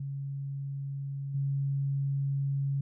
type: tone with level steps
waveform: sine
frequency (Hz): 138.59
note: C#3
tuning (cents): 0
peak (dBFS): -33 / -27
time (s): 0-2.81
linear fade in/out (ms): 5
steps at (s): 1.34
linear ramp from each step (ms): 10
effects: none